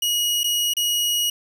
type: tone with dropouts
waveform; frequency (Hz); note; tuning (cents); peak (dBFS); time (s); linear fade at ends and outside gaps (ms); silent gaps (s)
sawtooth; 2900; F#7; -35; -16; 0.02-1.3; 5; 0.434-0.441 / 0.737-0.767
effects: none